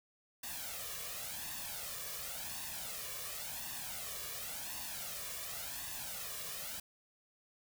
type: noise with flanger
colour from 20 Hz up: white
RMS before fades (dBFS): -43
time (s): 0.43-6.8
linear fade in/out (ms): 5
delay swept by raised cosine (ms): 1.1 to 1.76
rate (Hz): 0.92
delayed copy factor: +0.7
effects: none